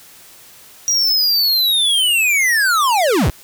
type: linear sweep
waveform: square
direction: down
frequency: 5770 to 31.37 Hz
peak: -13 dBFS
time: 0.88-3.3 s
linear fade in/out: 0 ms
effects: white hiss -43 dBFS RMS until 3.43 s